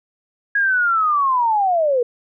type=linear sweep; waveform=sine; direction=down; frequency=1661.2 to 466.2 Hz; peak=-14 dBFS; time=0.55-2.03 s; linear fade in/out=5 ms; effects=none